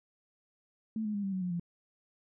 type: tone with pitch steps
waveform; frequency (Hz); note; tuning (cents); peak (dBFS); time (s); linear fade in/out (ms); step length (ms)
sine; 220 / 211.3 / 202.9 / 194.87 / 187.15 / 179.73 / 172.61; A3 / G#3 / G#3 / G3 / F#3 / F3 / F3; 0 / +30 / -40 / -10 / +20 / +50 / -20; -31; 0.96-1.597; 2; 91
effects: none